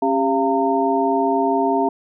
sine tone cluster, 272.5 / 397.1 / 687 / 913 Hz, C#4 / G4 / F5 / A#5, -29 / +22 / -29 / -36 cents, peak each -21 dBFS, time 0.02-1.89 s, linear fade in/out 5 ms, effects none

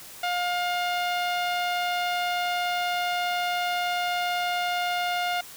sawtooth tone with low-pass filter, 710 Hz, F5, 28 cents sharp, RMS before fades -27 dBFS, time 0.23-5.41 s, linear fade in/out 5 ms, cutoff 3500 Hz, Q 1.5, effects white hiss -44 dBFS RMS until 5.56 s

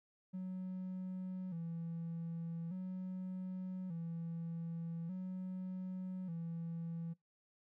triangle tone with vibrato, 175.8 Hz, F3, 12 cents sharp, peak -37 dBFS, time 0.33-7.14 s, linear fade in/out 20 ms, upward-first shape square, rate 0.42 Hz, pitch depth 91 cents each way, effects noise-tail reverb RT60 0.2 s tail -25 dB re dry + tanh soft clip ceiling -35 dBFS

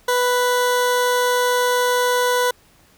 20% pulse tone, 493.9 Hz, B4, in tune, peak -11 dBFS, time 0.08-2.51 s, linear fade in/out 5 ms, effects pink hiss -54 dBFS RMS until 2.97 s

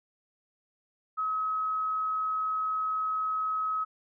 sine tone, 1278 Hz, D#6, 46 cents sharp, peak -27 dBFS, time 1.17-3.85 s, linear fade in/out 20 ms, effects none

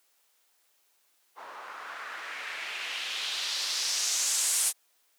blue noise with low-pass filter sweep, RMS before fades -32 dBFS, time 1.35-4.73 s, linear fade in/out 50 ms, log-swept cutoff 940 to 9600 Hz, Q 2.1, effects white hiss -69 dBFS RMS until 5.18 s + high-pass 400 Hz 12 dB/octave

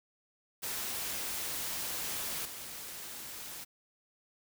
white noise with level steps, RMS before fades -37 / -44 dBFS, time 0.62-3.65 s, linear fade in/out 20 ms, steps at 2.45 s, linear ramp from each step 5 ms, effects none

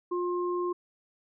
sine tone pair together, 354.6 / 1062.6 Hz, F4 / C6, +26 / +26 cents, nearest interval octave + perfect fifth, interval 1900 cents, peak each -28 / -34 dBFS, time 0.11-0.73 s, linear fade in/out 10 ms, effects none

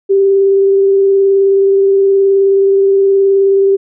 sine tone with vibrato, 392 Hz, G4, in tune, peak -6 dBFS, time 0.09-3.77 s, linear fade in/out 20 ms, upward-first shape triangle, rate 19 Hz, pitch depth 17 cents each way, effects none

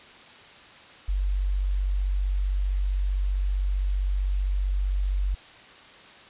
sine tone, 47.7 Hz, G1, 47 cents flat, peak -22 dBFS, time 1.08-5.35 s, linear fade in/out 10 ms, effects white hiss -48 dBFS RMS until 6.29 s + resampled to 8000 Hz

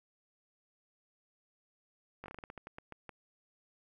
slowing click train, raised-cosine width 0.5 ms, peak -30 dBFS, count 13, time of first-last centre 2.24-3.093 s, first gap 19 ms, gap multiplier 1.22, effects 11-bit

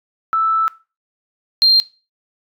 sine tone pair in turn, 1318 / 4184 Hz, E6 / C8, -1 / -1 cents, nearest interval octave + minor sixth, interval 2000 cents, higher second, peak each -13 / -7 dBFS, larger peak second, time 0.33-0.68 / 1.62-1.8 s, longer first, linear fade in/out 0 ms, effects noise-tail reverb RT60 0.3 s tail -19 dB re dry + tanh soft clip ceiling -3 dBFS

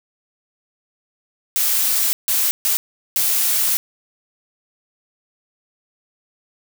blue noise bursts at uneven times, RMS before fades -18 dBFS, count 4, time 1.56-2.13 / 2.28-2.51 / 2.65-2.77 / 3.16-3.77 s, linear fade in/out 0 ms, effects none

